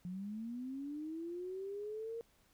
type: linear sweep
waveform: sine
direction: up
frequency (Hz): 174.61 to 466.2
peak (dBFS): -40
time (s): 0.05-2.21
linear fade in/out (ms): 0
effects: pink hiss -71 dBFS RMS until 2.53 s